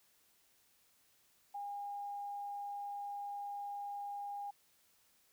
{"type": "tone", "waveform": "sine", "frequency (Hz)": 811, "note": "G#5", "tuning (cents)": -41, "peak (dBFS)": -40, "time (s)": [1.54, 4.51], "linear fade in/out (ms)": 10, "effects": ["white hiss -71 dBFS RMS until 5.32 s"]}